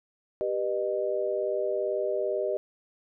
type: chord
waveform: sine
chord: G augmented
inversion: none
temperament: just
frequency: 392 / 490 / 612.5 Hz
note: G4 / B4 / D#5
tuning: 0 / -14 / -27 cents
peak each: -30 / -32 / -29 dBFS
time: 0.41-2.57 s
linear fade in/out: 0 ms
effects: none